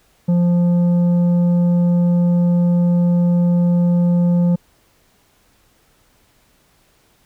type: tone with tanh clipping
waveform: sine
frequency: 174.61 Hz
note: F3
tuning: in tune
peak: -13 dBFS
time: 0.28-4.56 s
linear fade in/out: 10 ms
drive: 7 dB
effects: pink hiss -57 dBFS RMS until 7.25 s